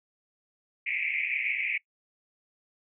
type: band-pass noise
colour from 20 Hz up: pink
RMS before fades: -30 dBFS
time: 0.86-1.78 s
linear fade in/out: 10 ms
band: 2100 to 2500 Hz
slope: 96 dB/octave
effects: noise-tail reverb RT60 0.1 s tail -22 dB re dry